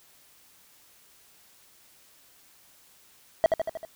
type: tone with echo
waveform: triangle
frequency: 649 Hz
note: E5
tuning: 27 cents flat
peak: -13 dBFS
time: 3.44-3.46 s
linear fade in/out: 0 ms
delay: 78 ms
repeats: 5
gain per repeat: -4 dB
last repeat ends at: 3.85 s
effects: white hiss -58 dBFS RMS until 3.95 s